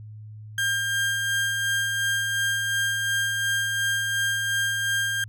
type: tone with tremolo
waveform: 35% pulse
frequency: 1600 Hz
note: G6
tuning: 35 cents sharp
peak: -20 dBFS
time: 0.58-5.24 s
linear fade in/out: 2 ms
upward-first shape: sine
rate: 2.8 Hz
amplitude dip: 30%
effects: added 107 Hz sine -38 dBFS peak until 5.28 s